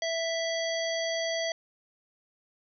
harmonic tone, 659.3 Hz, E5, in tune, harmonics 1 / 3 / 5 / 7 / 9, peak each -30 / -35 / -37 / -38 / -40 dBFS, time 0.02-1.52 s, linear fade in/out 2 ms, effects none

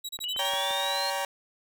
sawtooth tone bursts, 3865 Hz, B7, 38 cents flat, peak -30 dBFS, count 6, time 0.04-0.496 s, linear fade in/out 10 ms, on 51 ms, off 30 ms
click train, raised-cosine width 0.5 ms, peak -26 dBFS, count 4, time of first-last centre 0.19-0.709 s, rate 5.78 Hz
sine exponential sweep, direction up, 2900 to 4260 Hz, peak -30 dBFS, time 0.24-1.1 s, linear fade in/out 0 ms
sawtooth chord, G diminished, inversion second, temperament just, 564.5 / 784 / 940.8 Hz, Db5 / G5 / Bb5, +31 / 0 / +16 cents, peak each -29 dBFS, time 0.39-1.25 s, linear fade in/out 2 ms
effects none

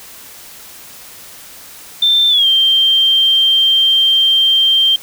sine tone with pitch glide, 3568 to 3160 Hz, A7 to G7, +23 to +13 cents, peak -8 dBFS, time 2.02-4.96 s, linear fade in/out 5 ms, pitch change -210 cents, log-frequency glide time 2.29-2.47 s, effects white hiss -36 dBFS RMS until 5.02 s

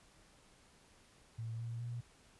sine tone with pitch steps, 113.6 / 116.46 / 119.39 Hz, A#2 / A#2 / A#2, -44 / -1 / +42 cents, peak -39 dBFS, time 1.38-2.01 s, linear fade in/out 10 ms, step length 210 ms, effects pink hiss -65 dBFS RMS until 2.39 s + resampled to 24000 Hz

